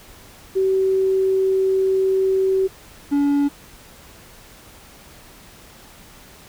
sine / triangle tone pair in turn, 381.8 / 285 Hz, G4 / C#4, -46 / +48 cents, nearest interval perfect fourth, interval 506 cents, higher first, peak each -15 / -13 dBFS, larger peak second, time 0.55-2.68 / 3.11-3.49 s, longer first, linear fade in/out 20 ms, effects pink hiss -45 dBFS RMS until 6.48 s

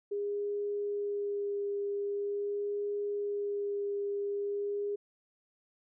sine tone with vibrato, 406.8 Hz, G#4, 36 cents flat, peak -31 dBFS, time 0.11-4.96 s, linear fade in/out 10 ms, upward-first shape sine, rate 0.44 Hz, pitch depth 12 cents each way, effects none

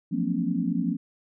sine tone cluster, 172 / 182.3 / 224.5 / 249.1 / 278.6 Hz, F3 / F#3 / A3 / B3 / C#4, -26 / -25 / +35 / +15 / +9 cents, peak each -30 dBFS, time 0.11-0.97 s, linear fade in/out 20 ms, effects none

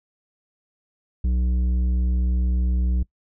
sine tone with tanh clipping, 61.74 Hz, B1, in tune, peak -20 dBFS, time 1.24-3.03 s, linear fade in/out 5 ms, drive 9 dB, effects noise-tail reverb RT60 0.1 s tail -22 dB re dry

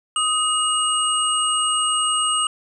sine tone cluster, 1255 / 2873 / 8400 Hz, D#6 / F7 / C9, +15 / +48 / +6 cents, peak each -22 dBFS, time 0.16-2.47 s, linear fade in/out 2 ms, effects none

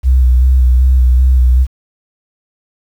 sine tone with vibrato, 63.4 Hz, B1, 46 cents sharp, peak -4 dBFS, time 0.03-1.67 s, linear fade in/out 50 ms, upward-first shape square, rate 2.6 Hz, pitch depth 29 cents each way, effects tanh soft clip ceiling -2 dBFS + 7-bit

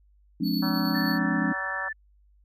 sine chord, D half-diminished seventh, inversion first, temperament just, 176.2 / 211.4 / 264.3 / 293.7 Hz, F3 / Ab3 / C4 / D4, +16 / +31 / +18 / 0 cents, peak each -29 dBFS, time 0.4-1.53 s, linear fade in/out 10 ms
square tone with tremolo, 4435 Hz, C#8, in tune, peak -32 dBFS, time 0.43-1.19 s, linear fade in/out 50 ms, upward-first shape square, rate 9.5 Hz, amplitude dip 30%
harmonic tone, 189.9 Hz, F#3, 45 cents sharp, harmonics 3 / 4 / 5 / 6 / 7 / 8 / 9, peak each -40 / -39 / -38 / -39 / -37 / -40 / -42 dBFS, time 0.62-1.89 s, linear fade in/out 10 ms
sine tone, 1760 Hz, A6, in tune, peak -30 dBFS, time 0.94-1.93 s, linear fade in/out 10 ms
effects added 50 Hz sine -57 dBFS peak until 2.44 s

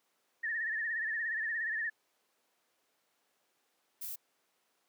sine tone with vibrato, 1800 Hz, A6, 39 cents sharp, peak -32 dBFS, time 0.43-1.9 s, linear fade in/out 10 ms, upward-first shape sine, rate 17 Hz, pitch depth 83 cents each way
violet noise, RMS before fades -41 dBFS, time 4.01-4.16 s, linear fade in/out 10 ms
effects pink hiss -75 dBFS RMS until 4.88 s + high-pass 400 Hz 12 dB/octave

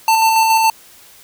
square tone with tremolo, 892 Hz, A5, 23 cents sharp, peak -10 dBFS, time 0.08-0.7 s, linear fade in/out 2 ms, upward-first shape square, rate 7.1 Hz, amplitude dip 25%, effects white hiss -44 dBFS RMS until 1.23 s

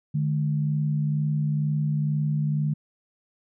sine tone pair together, 149.67 / 211.8 Hz, D3 / G#3, +33 / +34 cents, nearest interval tritone, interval 601 cents, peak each -22 / -31 dBFS, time 0.14-2.74 s, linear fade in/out 10 ms, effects none

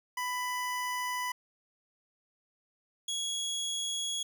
25% pulse tone pair in turn, 994 / 3334 Hz, B5 / G#7, +11 / +6 cents, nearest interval octave + major sixth, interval 2095 cents, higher second, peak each -28 dBFS, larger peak neither, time 0.17-1.32 / 3.08-4.23 s, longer neither, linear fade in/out 5 ms, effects none

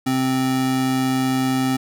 square tone pair together, 130.8 / 261.6 Hz, C3 / C4, 0 / 0 cents, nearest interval octave, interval 1200 cents, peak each -27 / -19 dBFS, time 0.06-1.77 s, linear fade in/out 10 ms, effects none

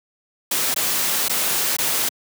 white noise with dropouts, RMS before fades -21 dBFS, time 0.51-2.09 s, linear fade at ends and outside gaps 5 ms, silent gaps 0.743-0.761 / 1.284-1.295 / 1.767-1.785 s, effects high-pass 150 Hz 12 dB/octave

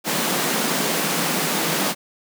pink high-pass noise, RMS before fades -22 dBFS, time 0.04-1.95 s, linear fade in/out 50 ms, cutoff 150 Hz, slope 96 dB/octave, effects none

